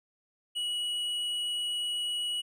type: tone with hard clipping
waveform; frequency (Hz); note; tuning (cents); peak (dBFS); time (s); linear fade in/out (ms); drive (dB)
sine; 2923; F#7; -22; -31; 0.55-2.42; 20; 6
effects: none